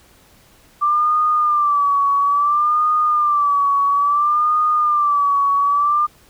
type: tone with vibrato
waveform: sine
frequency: 1174.7 Hz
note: D6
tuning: in tune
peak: -13 dBFS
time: 0.81-6.07 s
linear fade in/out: 20 ms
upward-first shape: sine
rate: 0.59 Hz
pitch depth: 77 cents each way
effects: pink hiss -51 dBFS RMS until 6.29 s